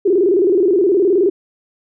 sine tone with vibrato, 374 Hz, F#4, 19 cents sharp, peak -10 dBFS, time 0.05-1.3 s, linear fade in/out 10 ms, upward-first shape square, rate 19 Hz, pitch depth 130 cents each way, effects none

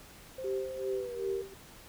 sine tone with pitch glide, 523 to 465.9 Hz, C5 to A#4, -1 to -1 cents, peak -37 dBFS, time 0.38-1.42 s, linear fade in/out 5 ms, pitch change -200 cents, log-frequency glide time 0.87-1.23 s
sine tone with tremolo, 389.4 Hz, G4, 12 cents flat, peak -30 dBFS, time 0.44-1.54 s, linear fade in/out 5 ms, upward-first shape sine, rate 2.6 Hz, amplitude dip 90%
effects pink hiss -53 dBFS RMS until 1.88 s

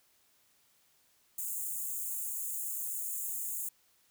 white high-pass noise, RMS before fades -37 dBFS, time 1.38-3.69 s, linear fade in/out 5 ms, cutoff 6700 Hz, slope 96 dB/octave, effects white hiss -69 dBFS RMS until 4.1 s

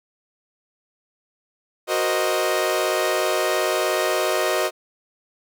sawtooth chord, C half-diminished seventh, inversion second, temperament equal, 370 / 466.2 / 523.3 / 622.3 Hz, Gb4 / Bb4 / C5 / Eb5, 0 / 0 / 0 / 0 cents, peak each -21 / -24 / -23 / -19 dBFS, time 1.87-4.71 s, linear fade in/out 50 ms, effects none

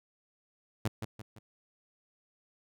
sawtooth tone with echo, 109.6 Hz, A2, 6 cents flat, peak -24 dBFS, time 0.85-0.88 s, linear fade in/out 5 ms, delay 170 ms, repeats 3, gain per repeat -7 dB, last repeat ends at 1.39 s, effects none

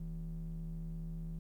triangle ring-modulated tone, 100.6 Hz, G2, 45 cents sharp, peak -33 dBFS, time 0-1.39 s, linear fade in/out 5 ms, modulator 63.3 Hz, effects tanh soft clip ceiling -32 dBFS + 12-bit

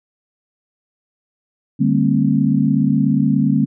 sine tone cluster, 148.7 / 198.9 / 229.3 / 266.1 Hz, D3 / G3 / A#3 / C4, +22 / +25 / -28 / +29 cents, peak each -18 dBFS, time 1.79-3.66 s, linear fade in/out 20 ms, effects none

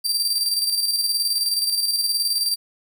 sawtooth tone with tremolo, 4699 Hz, D8, in tune, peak -15 dBFS, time 0.04-2.56 s, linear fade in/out 20 ms, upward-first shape square, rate 19 Hz, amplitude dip 45%, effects none

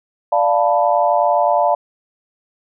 sine chord, B half-diminished seventh, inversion first, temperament equal, 587.3 / 698.5 / 880 / 987.8 Hz, D5 / F5 / A5 / B5, 0 / 0 / 0 / 0 cents, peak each -17 / -16 / -18 / -21 dBFS, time 0.32-1.75 s, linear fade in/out 5 ms, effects none

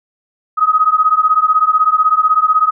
sine beating tone pair, 1253 / 1269 Hz, D#6 / D#6, +12 / +34 cents, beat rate 16 Hz, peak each -12 dBFS, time 0.57-2.71 s, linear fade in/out 20 ms, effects none

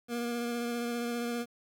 25% pulse tone with vibrato, 237.6 Hz, A#3, 33 cents sharp, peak -28 dBFS, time 0.08-1.46 s, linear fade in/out 50 ms, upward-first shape sine, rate 15 Hz, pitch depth 17 cents each way, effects 10-bit

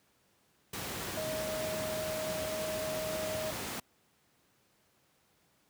sine tone in noise, 627 Hz, D#5, 13 cents sharp, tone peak -35 dBFS, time 1.17-3.51 s, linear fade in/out 5 ms, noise pink, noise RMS -38 dBFS, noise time 0.73-3.8 s, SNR 0 dB, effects pink hiss -70 dBFS RMS until 5.69 s + high-pass 100 Hz 12 dB/octave

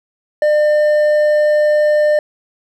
sine tone with hard clipping, 601 Hz, D5, 40 cents sharp, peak -11 dBFS, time 0.42-2.19 s, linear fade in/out 2 ms, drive 5 dB, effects none

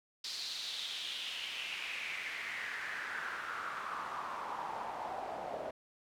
pink noise with band-pass filter sweep, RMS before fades -41 dBFS, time 0.24-5.71 s, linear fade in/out 5 ms, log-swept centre 4500 to 640 Hz, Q 4.2, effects none

